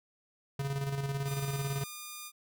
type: tone with tremolo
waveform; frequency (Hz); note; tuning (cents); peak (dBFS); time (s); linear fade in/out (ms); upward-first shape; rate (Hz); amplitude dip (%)
square; 138.59; C#3; 0; -31; 0.59-1.84; 5; square; 18; 45
type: tone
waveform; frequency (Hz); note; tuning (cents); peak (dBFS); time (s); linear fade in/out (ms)
5% pulse; 1210; D#6; -49; -30; 1.24-2.32; 50
effects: none